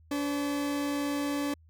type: tone pair together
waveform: 40% pulse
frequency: 287.1 / 512.4 Hz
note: D4 / C5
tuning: -39 / -36 cents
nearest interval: minor seventh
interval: 1003 cents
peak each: -28 / -40 dBFS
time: 0.11-1.54 s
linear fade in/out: 5 ms
effects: added 80 Hz sine -55 dBFS peak until 1.69 s